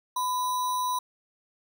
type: tone with sample-and-hold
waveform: sine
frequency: 1002 Hz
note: B5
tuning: 25 cents sharp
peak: -25 dBFS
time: 0.16-0.99 s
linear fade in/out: 5 ms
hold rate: 4900 Hz
effects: none